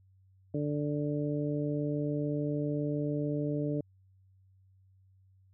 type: harmonic tone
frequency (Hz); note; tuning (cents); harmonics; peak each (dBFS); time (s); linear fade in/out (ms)
147; D3; +2; 1 / 2 / 3 / 4; -33 / -33 / -37 / -39; 0.54-3.81; 5
effects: added 95 Hz sine -60 dBFS peak until 5.53 s